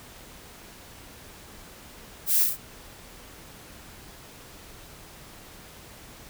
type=noise with echo; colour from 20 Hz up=violet; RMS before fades=-23 dBFS; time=2.26-2.47 s; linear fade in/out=50 ms; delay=35 ms; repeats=3; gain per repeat=-3 dB; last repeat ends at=2.575 s; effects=pink hiss -47 dBFS RMS until 6.29 s